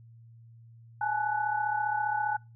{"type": "tone cluster", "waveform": "sine", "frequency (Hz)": [835, 870, 1483], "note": ["G#5", "A5", "F#6"], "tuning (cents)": [9, -20, 4], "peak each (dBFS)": [-29, -32, -33], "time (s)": [1.01, 2.37], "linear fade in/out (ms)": 5, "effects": ["noise-tail reverb RT60 0.3 s tail -26 dB re dry", "added 115 Hz sine -50 dBFS peak until 2.55 s"]}